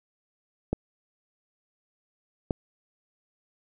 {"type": "clicks", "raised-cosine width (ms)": 2, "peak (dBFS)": -12, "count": 2, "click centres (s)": [0.73, 2.508], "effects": []}